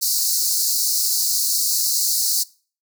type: high-pass noise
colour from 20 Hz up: pink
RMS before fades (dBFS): -20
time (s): 0.01-2.44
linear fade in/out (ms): 20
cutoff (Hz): 4200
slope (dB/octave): 96
effects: noise-tail reverb RT60 0.4 s tail -22 dB re dry